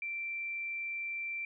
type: tone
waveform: sine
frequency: 2349 Hz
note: D7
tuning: in tune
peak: -35 dBFS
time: 0.02-1.45 s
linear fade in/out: 2 ms
effects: none